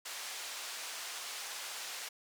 white band-pass noise, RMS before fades -43 dBFS, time 0.05-2.09 s, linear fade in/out 10 ms, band 670 to 7100 Hz, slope 12 dB/octave, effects none

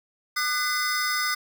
square tone cluster, 1211 / 1490 / 2029 / 5070 Hz, D#6 / F#6 / B6 / D#8, -47 / +12 / +46 / +32 cents, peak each -30 dBFS, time 0.36-1.35 s, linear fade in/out 10 ms, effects none

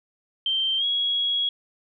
sine tone with pitch glide, 3136 to 3322 Hz, G7 to G#7, 0 to 0 cents, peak -21 dBFS, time 0.46-1.49 s, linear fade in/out 2 ms, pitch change +100 cents, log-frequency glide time 0.78-0.84 s, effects none

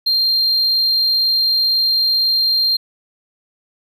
triangle tone, 4186 Hz, C8, in tune, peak -11 dBFS, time 0.06-2.77 s, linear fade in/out 10 ms, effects tanh soft clip ceiling -7 dBFS

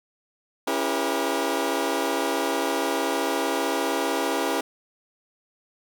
20% pulse chord, C# diminished seventh, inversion none, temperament just, 277.2 / 332.6 / 399.1 / 479 Hz, C#4 / E4 / G4 / Bb4, 0 / +16 / +31 / +47 cents, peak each -24 dBFS, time 0.67-4.61 s, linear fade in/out 5 ms, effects none

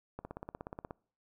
click train, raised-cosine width 1 ms, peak -27 dBFS, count 13, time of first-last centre 0.19-0.909 s, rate 16.7 Hz, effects noise-tail reverb RT60 0.5 s tail -25 dB re dry

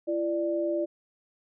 sine tone pair together, 338.4 / 591 Hz, E4 / D5, +45 / +11 cents, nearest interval minor seventh, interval 966 cents, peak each -28 dBFS, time 0.07-0.86 s, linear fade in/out 20 ms, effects none

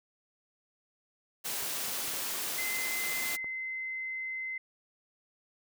white high-pass noise, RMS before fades -35 dBFS, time 1.44-3.37 s, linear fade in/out 20 ms, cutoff 170 Hz, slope 12 dB/octave
clicks, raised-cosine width 1 ms, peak -34 dBFS, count 5, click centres 1.626 / 1.882 / 2.082 / 2.137 / 3.444 s
sine tone, 2060 Hz, C7, 28 cents flat, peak -34 dBFS, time 2.58-4.58 s, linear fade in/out 5 ms
effects none

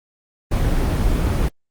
brown noise, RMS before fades -18 dBFS, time 0.51-1.49 s, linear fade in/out 10 ms, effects Opus 24 kbps

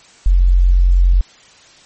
sine tone, 44.75 Hz, F1, 43 cents sharp, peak -7 dBFS, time 0.26-1.21 s, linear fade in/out 0 ms, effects white hiss -45 dBFS RMS until 1.85 s + MP3 32 kbps

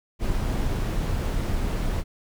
brown noise, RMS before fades -25 dBFS, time 0.19-2.04 s, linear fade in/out 50 ms, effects none

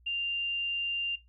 sine tone, 2789 Hz, F7, 3 cents flat, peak -29 dBFS, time 0.06-1.16 s, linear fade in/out 10 ms, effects noise-tail reverb RT60 0.2 s tail -20 dB re dry + added 60 Hz sine -58 dBFS peak until 1.28 s

